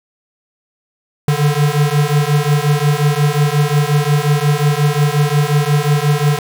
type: beating tone pair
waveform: square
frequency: 144 / 149.6 Hz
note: D3 / D3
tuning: -34 / +32 cents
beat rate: 5.6 Hz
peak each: -15 dBFS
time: 1.28-6.39 s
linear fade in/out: 2 ms
effects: 7-bit